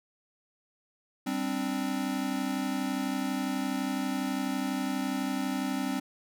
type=chord; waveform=square; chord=G suspended fourth; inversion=none; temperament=equal; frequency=196 / 261.6 / 293.7 Hz; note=G3 / C4 / D4; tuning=0 / 0 / 0 cents; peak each=-36 / -32 / -36 dBFS; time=1.26-6 s; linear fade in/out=10 ms; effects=none